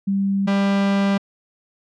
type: tone pair in turn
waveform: sine / 45% pulse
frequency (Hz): 196.6 / 198.08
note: G3 / G3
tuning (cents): +5 / +18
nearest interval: unison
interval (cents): 13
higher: second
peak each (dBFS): -17 / -16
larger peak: second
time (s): 0.07-0.47 / 0.47-1.18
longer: second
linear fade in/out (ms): 10
effects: low-pass 4000 Hz 12 dB/octave